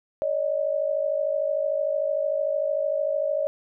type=tone pair together; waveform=sine; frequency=564 / 617.3 Hz; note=C#5 / D#5; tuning=+30 / -14 cents; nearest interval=major second; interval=156 cents; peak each=-25 dBFS; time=0.22-3.47 s; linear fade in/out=0 ms; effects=none